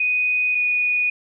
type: tone pair in turn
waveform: sine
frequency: 2489 / 2468 Hz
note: D#7 / D#7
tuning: 0 / -15 cents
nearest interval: unison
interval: 15 cents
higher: first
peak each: -17 dBFS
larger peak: neither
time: 0-0.55 / 0.55-1.1 s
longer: neither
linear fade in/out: 5 ms
effects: none